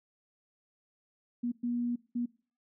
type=tone bursts at uneven times; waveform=sine; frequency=240.5 Hz; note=B3; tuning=46 cents flat; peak=-29 dBFS; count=3; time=1.43-1.52 / 1.63-1.96 / 2.15-2.26 s; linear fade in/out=10 ms; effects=noise-tail reverb RT60 0.4 s tail -21 dB re dry